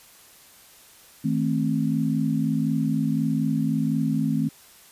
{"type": "chord", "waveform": "sine", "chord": "A diminished", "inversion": "second", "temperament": "just", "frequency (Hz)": [158.4, 220, 264], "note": ["Eb3", "A3", "C4"], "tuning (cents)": [31, 0, 16], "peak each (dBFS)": -25, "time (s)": [1.24, 4.49], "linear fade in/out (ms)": 10, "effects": ["white hiss -51 dBFS RMS until 4.91 s", "resampled to 32000 Hz"]}